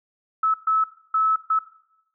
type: tone bursts at uneven times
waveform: sine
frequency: 1300 Hz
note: E6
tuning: 24 cents flat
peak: -17 dBFS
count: 4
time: 0.43-0.54 / 0.67-0.84 / 1.14-1.36 / 1.5-1.59 s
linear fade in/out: 5 ms
effects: noise-tail reverb RT60 0.8 s tail -17 dB re dry